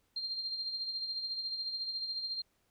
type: tone with tremolo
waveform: sine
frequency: 4186 Hz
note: C8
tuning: in tune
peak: -33 dBFS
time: 0.16-2.42 s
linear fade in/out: 5 ms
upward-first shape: sine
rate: 14 Hz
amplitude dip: 50%
effects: pink hiss -75 dBFS RMS until 2.7 s